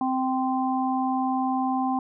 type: harmonic tone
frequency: 260 Hz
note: C4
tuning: 11 cents flat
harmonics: 1 / 3 / 4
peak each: -25 / -26 / -31 dBFS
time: 0.01-1.99 s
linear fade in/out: 2 ms
effects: none